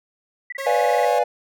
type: tone bursts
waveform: sine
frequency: 1972 Hz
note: B6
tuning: 3 cents flat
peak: -27 dBFS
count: 12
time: 0.5-1.052 s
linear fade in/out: 5 ms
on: 24 ms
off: 24 ms
type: tone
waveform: sawtooth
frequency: 544 Hz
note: C#5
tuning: 33 cents flat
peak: -24 dBFS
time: 0.58-1.19 s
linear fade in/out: 5 ms
type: chord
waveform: triangle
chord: B diminished seventh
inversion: none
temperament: equal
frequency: 493.9 / 587.3 / 698.5 / 830.6 Hz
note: B4 / D5 / F5 / Ab5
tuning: 0 / 0 / 0 / 0 cents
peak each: -20 dBFS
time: 0.66-1.24 s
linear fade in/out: 10 ms
effects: none